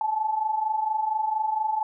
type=tone pair together; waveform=sine; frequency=847 / 871.3 Hz; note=G#5 / A5; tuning=+34 / -17 cents; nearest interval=unison; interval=49 cents; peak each=-29 / -24 dBFS; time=0.01-1.83 s; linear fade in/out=2 ms; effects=none